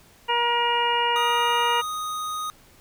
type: harmonic tone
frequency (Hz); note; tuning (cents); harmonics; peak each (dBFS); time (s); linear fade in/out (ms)
475.1; A#4; +33; 1 / 2 / 3 / 4 / 5 / 6; -29 / -22 / -32 / -31 / -33 / -26; 0.28-1.82; 20
type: tone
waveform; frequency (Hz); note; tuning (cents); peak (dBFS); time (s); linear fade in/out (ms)
square; 1244.5; D#6; 0; -28; 1.16-2.5; 0
effects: pink hiss -54 dBFS RMS until 2.8 s